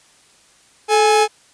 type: tone pair together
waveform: 45% pulse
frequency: 433.2 / 830.6 Hz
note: A4 / G#5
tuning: -27 / 0 cents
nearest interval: major seventh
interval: 1127 cents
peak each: -14 dBFS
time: 0.88-1.28 s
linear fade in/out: 50 ms
effects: white hiss -52 dBFS RMS until 1.53 s + resampled to 22050 Hz